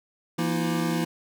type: tone cluster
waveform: square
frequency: 168.7 / 235.7 / 319 / 348.2 Hz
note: E3 / A#3 / D#4 / F4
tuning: +40 / +19 / +43 / -5 cents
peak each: -28 / -31 / -30 / -34 dBFS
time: 0.38-1.05 s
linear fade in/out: 10 ms
effects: none